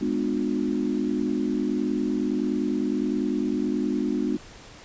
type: chord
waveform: sine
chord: G# diminished seventh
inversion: none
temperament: just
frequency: 207.7 / 249.2 / 299 / 358.8 Hz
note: G#3 / B3 / D4 / F4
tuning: 0 / +16 / +31 / +47 cents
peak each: -29 / -27 / -27 / -31 dBFS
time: 0.01-4.37 s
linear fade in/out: 5 ms
effects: pink hiss -46 dBFS RMS until 4.84 s + resampled to 16000 Hz